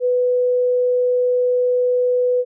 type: tone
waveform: sine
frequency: 496.2 Hz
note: B4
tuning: 8 cents sharp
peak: -14 dBFS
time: 0-2.45 s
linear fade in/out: 50 ms
effects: none